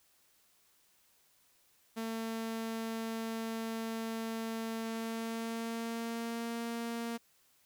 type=tone with pitch glide; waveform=sawtooth; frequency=225 to 232.5 Hz; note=A3 to A#3; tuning=+39 to -4 cents; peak=-32 dBFS; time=1.96-7.18 s; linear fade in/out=20 ms; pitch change=+57 cents; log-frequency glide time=4.79-6.6 s; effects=white hiss -69 dBFS RMS until 7.65 s